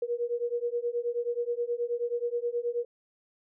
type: beating tone pair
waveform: sine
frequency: 473 / 482.4 Hz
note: A#4 / B4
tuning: +25 / -41 cents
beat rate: 9.4 Hz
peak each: -31 / -31 dBFS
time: 0.02-2.85 s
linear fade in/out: 5 ms
effects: none